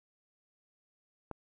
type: click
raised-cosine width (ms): 1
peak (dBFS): -25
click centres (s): 1.313
effects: none